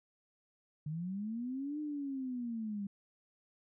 sine linear two-way sweep, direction up then down, 146.83 to 304.3 to 196.1 Hz, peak -36 dBFS, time 0.86-2.87 s, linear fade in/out 5 ms, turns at 1.8 s, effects none

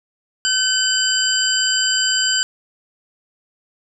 sine tone cluster, 1524 / 3035 / 4768 / 7410 Hz, G6 / F#7 / D8 / A#8, -49 / +43 / +25 / -11 cents, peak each -21 dBFS, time 0.45-2.43 s, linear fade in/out 0 ms, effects none

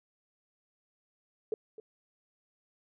sine tone with echo, 435.5 Hz, A4, 18 cents flat, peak -28 dBFS, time 1.52-1.54 s, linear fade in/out 2 ms, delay 260 ms, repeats 1, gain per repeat -15 dB, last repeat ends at 1.8 s, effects none

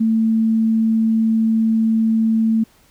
sine tone, 223.1 Hz, A3, 24 cents sharp, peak -13 dBFS, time 0-2.64 s, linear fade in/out 10 ms, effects pink hiss -54 dBFS RMS until 2.9 s

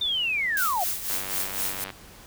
sine linear sweep, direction down, 3637 to 659.3 Hz, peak -23 dBFS, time 0.01-0.84 s, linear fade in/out 5 ms
blue noise with tremolo, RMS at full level -27 dBFS, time 0.57-1.84 s, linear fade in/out 0 ms, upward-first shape sine, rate 4 Hz, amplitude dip 65%
click train, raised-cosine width 0.3 ms, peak -19 dBFS, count 78, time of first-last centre 1.1-1.903 s, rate 95.9 Hz
effects pink hiss -48 dBFS RMS until 2.26 s

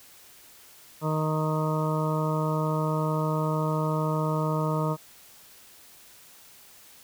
harmonic tone, 155.56 Hz, D#3, in tune, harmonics 1 / 2 / 3 / 4 / 6 / 7 / 8, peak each -26 / -34 / -33 / -33 / -34 / -37 / -35 dBFS, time 1.01-4.97 s, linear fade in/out 50 ms, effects white hiss -52 dBFS RMS until 7.03 s

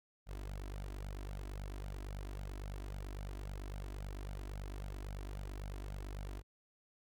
sawtooth tone with flanger, 49 Hz, G1, in tune, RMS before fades -44 dBFS, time 0.26-6.43 s, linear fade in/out 50 ms, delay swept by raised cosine 1.3 to 3.1 ms, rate 3.7 Hz, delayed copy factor +0.8, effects none

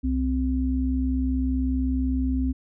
sine tone pair together, 64.8 / 259.7 Hz, C2 / C4, -16 / -13 cents, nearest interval 2 octaves, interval 2403 cents, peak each -24 dBFS, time 0.03-2.53 s, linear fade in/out 20 ms, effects none

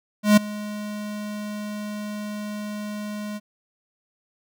square tone with ADSR envelope, 209.2 Hz, G#3, 13 cents sharp, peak -10 dBFS, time 0.23-3.4 s, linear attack 140 ms, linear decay 9 ms, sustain -20 dB, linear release 36 ms, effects none

